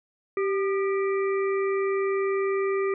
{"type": "harmonic tone with a mistuned harmonic", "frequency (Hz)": 390, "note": "G4", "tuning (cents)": -9, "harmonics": [1, 3, 5, 6], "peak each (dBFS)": [-23, -33, -37, -39], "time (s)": [0.37, 2.94], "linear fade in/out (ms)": 2, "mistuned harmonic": 3, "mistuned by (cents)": 59, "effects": []}